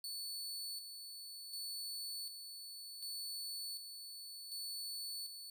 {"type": "tone with tremolo", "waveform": "sawtooth", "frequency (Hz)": 4453, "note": "C#8", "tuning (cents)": 7, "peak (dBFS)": -39, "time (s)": [0.04, 5.5], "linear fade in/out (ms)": 2, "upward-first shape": "square", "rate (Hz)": 0.67, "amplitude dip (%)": 50, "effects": []}